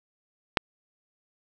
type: click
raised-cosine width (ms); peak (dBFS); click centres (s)
0.3; -3; 0.572
effects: none